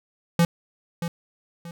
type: tone with echo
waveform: square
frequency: 170 Hz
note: F3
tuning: 46 cents flat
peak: -16 dBFS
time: 0.39-0.45 s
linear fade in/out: 2 ms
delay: 630 ms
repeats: 2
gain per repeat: -10 dB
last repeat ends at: 1.71 s
effects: none